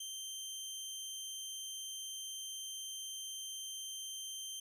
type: tone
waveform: 20% pulse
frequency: 3136 Hz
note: G7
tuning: in tune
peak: -37 dBFS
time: 0-4.6 s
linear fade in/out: 5 ms
effects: none